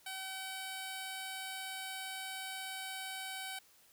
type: tone with notch filter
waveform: 5% pulse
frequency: 763 Hz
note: G5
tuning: 47 cents flat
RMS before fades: -43 dBFS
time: 0.06-3.59 s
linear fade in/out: 5 ms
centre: 6200 Hz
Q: 1.1
effects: white hiss -65 dBFS RMS until 3.92 s